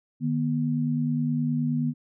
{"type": "tone pair together", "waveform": "sine", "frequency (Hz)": [152.51, 242.1], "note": ["D#3", "B3"], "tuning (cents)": [-34, -34], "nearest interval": "minor sixth", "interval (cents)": 800, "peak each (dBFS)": [-26, -25], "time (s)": [0.2, 1.94], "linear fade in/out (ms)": 50, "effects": []}